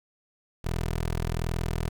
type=tone; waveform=15% pulse; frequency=41.2 Hz; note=E1; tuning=in tune; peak=-21 dBFS; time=0.64-1.89 s; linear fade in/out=10 ms; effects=9-bit